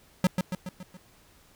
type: tone with echo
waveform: square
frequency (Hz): 183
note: F#3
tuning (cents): -19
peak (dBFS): -19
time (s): 0.24-0.27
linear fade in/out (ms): 2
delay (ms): 140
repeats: 5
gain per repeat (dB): -5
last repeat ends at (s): 0.97
effects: pink hiss -59 dBFS RMS until 1.55 s